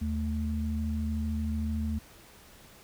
sine tone pair together, 77.78 / 220 Hz, D#2 / A3, 0 / 0 cents, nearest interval octave + tritone, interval 1800 cents, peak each -30 / -32 dBFS, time 0.01-1.99 s, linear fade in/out 10 ms, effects pink hiss -54 dBFS RMS until 2.83 s

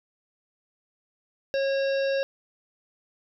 harmonic tone with a mistuned harmonic, 546 Hz, C#5, 26 cents flat, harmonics 1 / 3 / 5 / 7 / 9 / 10, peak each -23 / -34 / -38 / -41 / -45 / -43 dBFS, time 1.54-2.23 s, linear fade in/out 0 ms, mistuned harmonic 9, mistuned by -61 cents, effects none

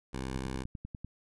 10% pulse tone, 65.3 Hz, C2, 3 cents flat, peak -27 dBFS, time 0.13-0.64 s, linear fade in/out 10 ms
click train, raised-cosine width 5 ms, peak -28 dBFS, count 8, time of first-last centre 0.36-1.046 s, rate 10.2 Hz
effects resampled to 24000 Hz

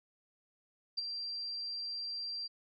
sine tone with ADSR envelope, 4721 Hz, D8, 8 cents sharp, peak -30 dBFS, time 0.97-2.48 s, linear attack 15 ms, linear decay 19 ms, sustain -7 dB, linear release 20 ms, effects none

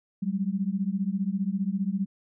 sine beating tone pair, 187.2 / 202.2 Hz, F#3 / G#3, +20 / -46 cents, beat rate 15 Hz, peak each -28 dBFS, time 0.22-2.06 s, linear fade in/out 10 ms, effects none

